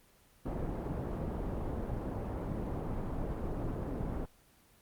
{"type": "low-pass noise", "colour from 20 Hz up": "pink", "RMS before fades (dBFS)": -36, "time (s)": [0.45, 4.26], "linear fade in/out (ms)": 10, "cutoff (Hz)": 660, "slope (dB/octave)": 12, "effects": ["pink hiss -64 dBFS RMS until 4.81 s", "Opus 24 kbps"]}